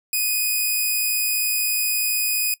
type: tone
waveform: 5% pulse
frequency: 2489 Hz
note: D#7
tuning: in tune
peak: -10 dBFS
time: 0.13-2.54 s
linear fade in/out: 2 ms
effects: noise-tail reverb RT60 0.1 s tail -20 dB re dry